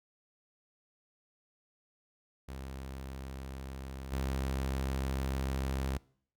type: tone with level steps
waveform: sawtooth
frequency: 66.7 Hz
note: C2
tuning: 34 cents sharp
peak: -37 / -28 dBFS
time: 2.48-5.98 s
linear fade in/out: 10 ms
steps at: 4.12 s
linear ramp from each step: 5 ms
effects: noise-tail reverb RT60 0.6 s tail -24 dB re dry